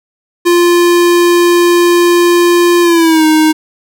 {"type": "tone with pitch glide", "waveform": "square", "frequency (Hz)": [348.2, 312], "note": ["F4", "D#4"], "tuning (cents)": [-5, 5], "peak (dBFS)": -6, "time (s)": [0.45, 3.53], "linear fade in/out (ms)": 20, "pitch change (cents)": -190, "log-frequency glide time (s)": [2.82, 3.25], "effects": []}